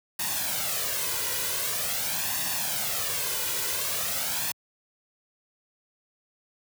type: noise with flanger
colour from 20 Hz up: white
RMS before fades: -29 dBFS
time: 0.19-4.52 s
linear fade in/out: 5 ms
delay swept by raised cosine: 1.1 to 2.06 ms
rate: 0.45 Hz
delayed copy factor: +0.65
effects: high-pass 80 Hz 12 dB/octave